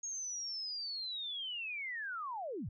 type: linear sweep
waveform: sine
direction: down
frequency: 6600 to 71.1 Hz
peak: -38 dBFS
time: 0.03-2.69 s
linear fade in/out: 5 ms
effects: none